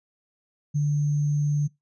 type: tone with sample-and-hold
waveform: sine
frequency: 146.83 Hz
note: D3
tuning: in tune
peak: -20 dBFS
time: 0.74-1.68 s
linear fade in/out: 20 ms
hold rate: 6300 Hz
effects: noise-tail reverb RT60 0.2 s tail -23 dB re dry + resampled to 24000 Hz

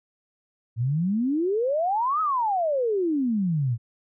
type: exponential two-way sweep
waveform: sine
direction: up then down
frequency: 110 to 1300 to 110 Hz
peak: -21 dBFS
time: 0.76-3.78 s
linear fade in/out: 50 ms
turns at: 2.21 s
effects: none

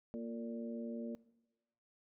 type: harmonic tone with a mistuned harmonic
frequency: 116.54 Hz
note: A#2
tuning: in tune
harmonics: 2 / 3 / 4 / 5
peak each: -41 / -50 / -48 / -49 dBFS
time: 0.14-1.15 s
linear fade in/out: 0 ms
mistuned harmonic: 4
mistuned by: -32 cents
effects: noise-tail reverb RT60 1.0 s tail -21 dB re dry

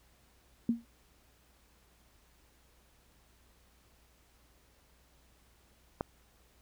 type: tone with exponential decay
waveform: sine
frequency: 233.1 Hz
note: A#3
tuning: in tune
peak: -22 dBFS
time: 0.69-0.85 s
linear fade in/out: 2 ms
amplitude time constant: 33 ms
type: click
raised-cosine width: 1 ms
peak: -18 dBFS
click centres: 6.009 s
effects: added 60 Hz sine -67 dBFS peak until 6.61 s + pink hiss -67 dBFS RMS until 6.61 s

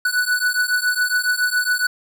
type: beating tone pair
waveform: square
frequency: 1480 / 1487.2 Hz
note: F#6 / F#6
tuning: 0 / +8 cents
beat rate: 7.2 Hz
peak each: -21 dBFS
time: 0.05-1.87 s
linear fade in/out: 5 ms
effects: 8-bit

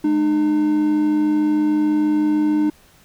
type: tone pair together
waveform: triangle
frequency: 209.4 / 303 Hz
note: G#3 / D#4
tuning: +15 / -46 cents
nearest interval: tritone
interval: 639 cents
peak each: -24 / -13 dBFS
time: 0.04-2.7 s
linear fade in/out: 5 ms
effects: pink hiss -52 dBFS RMS until 3.04 s

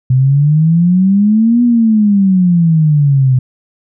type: exponential two-way sweep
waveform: sine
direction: up then down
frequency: 126.2 to 244 to 126.2 Hz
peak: -6 dBFS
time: 0.1-3.39 s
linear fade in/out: 5 ms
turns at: 1.63 s
effects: none

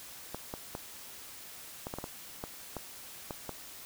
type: clicks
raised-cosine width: 1 ms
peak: -23 dBFS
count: 11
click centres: 0.346 / 0.539 / 0.751 / 1.869 / 1.939 / 1.986 / 2.041 / 2.439 / 2.767 / 3.308 / 3.493 s
effects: white hiss -48 dBFS RMS until 3.85 s

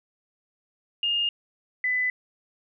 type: tone pair in turn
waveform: sine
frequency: 2831 / 2002 Hz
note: F7 / B6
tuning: +23 / +23 cents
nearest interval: tritone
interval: 600 cents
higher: first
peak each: -22 dBFS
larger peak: neither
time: 1.03-1.29 / 1.84-2.1 s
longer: neither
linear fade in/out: 2 ms
effects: none

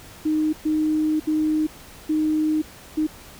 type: tone bursts at uneven times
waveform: sine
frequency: 309.2 Hz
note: D#4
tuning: 11 cents flat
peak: -18 dBFS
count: 5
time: 0.25-0.53 / 0.65-1.2 / 1.27-1.67 / 2.09-2.62 / 2.97-3.07 s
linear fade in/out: 10 ms
effects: pink hiss -44 dBFS RMS until 3.39 s

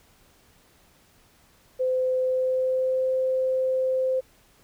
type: tone with pitch glide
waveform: sine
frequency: 513 to 519.3 Hz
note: C5 to C5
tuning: -34 to -13 cents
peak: -21 dBFS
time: 1.79-4.21 s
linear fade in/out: 20 ms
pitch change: +21 cents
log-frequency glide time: 2.17-3.1 s
effects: pink hiss -59 dBFS RMS until 4.63 s

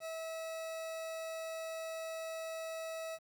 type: tone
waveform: 40% pulse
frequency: 648 Hz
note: E5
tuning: 30 cents flat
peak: -39 dBFS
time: 0-3.19 s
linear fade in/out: 50 ms
effects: 11-bit

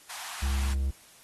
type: high-pass noise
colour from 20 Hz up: pink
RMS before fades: -40 dBFS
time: 0.09-0.74 s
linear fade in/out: 10 ms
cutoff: 730 Hz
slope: 48 dB/octave
type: tone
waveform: triangle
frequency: 67.6 Hz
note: C#2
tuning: 43 cents flat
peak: -23 dBFS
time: 0.42-0.91 s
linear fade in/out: 10 ms
effects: white hiss -55 dBFS RMS until 1.23 s + AAC 32 kbps

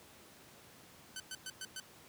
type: tone bursts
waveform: 10% pulse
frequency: 1521 Hz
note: F#6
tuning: 47 cents sharp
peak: -33 dBFS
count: 5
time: 1.16-1.8 s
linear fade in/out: 2 ms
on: 40 ms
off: 110 ms
effects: pink hiss -58 dBFS RMS until 2.08 s + high-pass 100 Hz 12 dB/octave

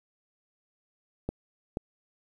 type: clicks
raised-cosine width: 2 ms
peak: -17 dBFS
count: 2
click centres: 1.29 / 1.771 s
effects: 9-bit

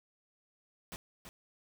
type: noise with echo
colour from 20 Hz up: pink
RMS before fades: -44 dBFS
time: 0.92-0.96 s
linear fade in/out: 0 ms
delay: 330 ms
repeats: 1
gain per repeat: -6 dB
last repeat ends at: 1.29 s
effects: none

